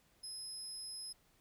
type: tone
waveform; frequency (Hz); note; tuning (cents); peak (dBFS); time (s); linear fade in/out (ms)
30% pulse; 5100; D#8; +42; -40; 0.23-1.13; 10
effects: pink hiss -71 dBFS RMS until 1.4 s